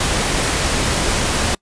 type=noise; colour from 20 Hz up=pink; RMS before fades=-18 dBFS; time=0-1.55 s; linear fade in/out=5 ms; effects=noise-tail reverb RT60 0.1 s tail -26 dB re dry + resampled to 22050 Hz